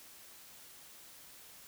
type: silence
effects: white hiss -55 dBFS RMS until 1.67 s